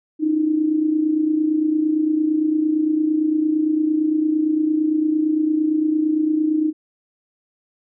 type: tone with amplitude modulation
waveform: sine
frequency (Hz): 309.9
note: D#4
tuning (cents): -7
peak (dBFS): -13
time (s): 0.19-6.73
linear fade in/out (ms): 50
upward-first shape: sine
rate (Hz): 28.8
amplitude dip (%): 60
effects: none